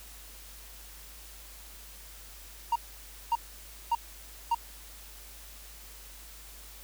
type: tone bursts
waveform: triangle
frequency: 932.3 Hz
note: A#5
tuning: in tune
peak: -21 dBFS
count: 4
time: 2.72-4.548 s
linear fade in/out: 5 ms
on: 37 ms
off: 560 ms
effects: added 50 Hz sine -50 dBFS peak until 6.83 s + white hiss -50 dBFS RMS until 6.83 s